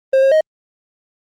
triangle tone with pitch steps, 532 / 539 / 626 Hz, C5 / C#5 / D#5, +29 / -49 / +10 cents, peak -7 dBFS, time 0.13-0.409 s, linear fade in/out 5 ms, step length 93 ms, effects Opus 32 kbps

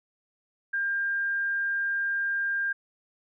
sine tone, 1600 Hz, G6, 35 cents sharp, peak -25 dBFS, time 0.73-2.73 s, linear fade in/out 10 ms, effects none

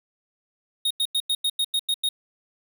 square tone bursts, 3729 Hz, A#7, in tune, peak -21 dBFS, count 9, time 0.85-2.09 s, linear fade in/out 5 ms, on 56 ms, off 92 ms, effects none

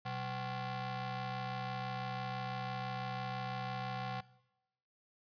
sawtooth ring-modulated tone, 316 Hz, D#4, 27 cents sharp, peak -31 dBFS, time 0.05-4.21 s, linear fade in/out 10 ms, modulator 441 Hz, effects noise-tail reverb RT60 0.9 s tail -20 dB re dry + resampled to 11025 Hz

